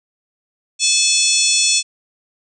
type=harmonic tone with a mistuned harmonic; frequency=861 Hz; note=A5; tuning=38 cents flat; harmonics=3 / 4 / 5 / 6 / 7 / 8 / 9 / 10; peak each=-21 / -21 / -21 / -21 / -21 / -21 / -21 / -21 dBFS; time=0.79-1.83 s; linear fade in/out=50 ms; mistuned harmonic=6; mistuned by=+82 cents; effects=none